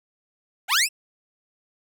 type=linear sweep; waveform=15% pulse; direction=up; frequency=659.3 to 2772 Hz; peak=-11 dBFS; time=0.68-0.89 s; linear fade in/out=50 ms; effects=none